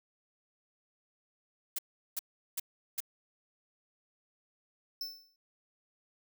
blue noise bursts, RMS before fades -34 dBFS, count 4, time 1.76-3.004 s, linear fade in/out 5 ms, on 26 ms, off 380 ms
square tone with exponential decay, 5300 Hz, E8, 9 cents sharp, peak -34 dBFS, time 5.01-5.36 s, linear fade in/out 2 ms, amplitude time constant 74 ms
effects none

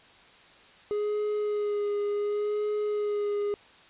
triangle tone with vibrato, 415.3 Hz, G#4, in tune, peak -24 dBFS, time 0.91-3.54 s, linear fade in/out 0 ms, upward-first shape sine, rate 0.69 Hz, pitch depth 20 cents each way, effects white hiss -54 dBFS RMS until 3.89 s + resampled to 8000 Hz

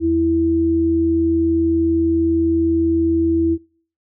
sine tone pair together, 82.41 / 329.9 Hz, E2 / E4, 0 / +1 cents, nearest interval 2 octaves, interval 2401 cents, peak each -24 / -14 dBFS, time 0-3.58 s, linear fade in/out 50 ms, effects noise-tail reverb RT60 0.5 s tail -25 dB re dry

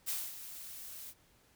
blue noise with ADSR envelope, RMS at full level -35 dBFS, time 0.06-1.14 s, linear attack 29 ms, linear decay 230 ms, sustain -12 dB, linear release 51 ms, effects pink hiss -67 dBFS RMS until 1.55 s

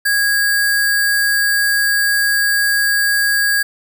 sine tone with sample-and-hold, 1649 Hz, G#6, 13 cents flat, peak -12 dBFS, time 0.05-3.63 s, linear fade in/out 10 ms, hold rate 6300 Hz, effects none

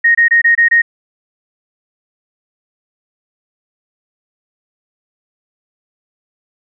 sine tone bursts, 1864.7 Hz, A#6, in tune, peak -6 dBFS, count 6, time 0.04-0.82 s, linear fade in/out 10 ms, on 110 ms, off 24 ms, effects none

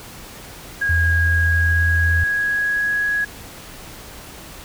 sine tone with pitch glide, 1639 to 1667.6 Hz, G#6 to G#6, -23 to +7 cents, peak -17 dBFS, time 0.81-3.25 s, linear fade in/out 10 ms, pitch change +30 cents, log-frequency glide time 1.14-2.98 s
sine tone, 82.41 Hz, E2, in tune, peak -16 dBFS, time 0.89-2.24 s, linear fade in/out 5 ms
effects pink hiss -38 dBFS RMS until 4.64 s

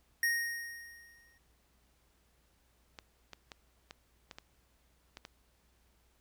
square tone with exponential decay, 1864.7 Hz, A#6, in tune, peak -27 dBFS, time 0.23-1.38 s, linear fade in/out 2 ms, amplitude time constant 250 ms
clicks, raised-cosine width 0.2 ms, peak -28 dBFS, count 8, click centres 2.988 / 3.333 / 3.518 / 3.909 / 4.312 / 4.385 / 5.171 / 5.251 s
effects added 60 Hz sine -70 dBFS peak until 6.2 s + pink hiss -72 dBFS RMS until 6.2 s

